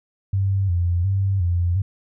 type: tone with vibrato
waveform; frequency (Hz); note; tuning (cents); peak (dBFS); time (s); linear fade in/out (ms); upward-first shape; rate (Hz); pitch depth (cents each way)
sine; 92.2; F#2; -6; -17; 0.33-1.82; 5; square; 1.4; 95
effects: none